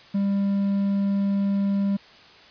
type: tone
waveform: triangle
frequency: 198.7 Hz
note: G3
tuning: 24 cents sharp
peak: -18 dBFS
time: 0.14-1.97 s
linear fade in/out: 10 ms
effects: white hiss -49 dBFS RMS until 2.5 s + resampled to 11025 Hz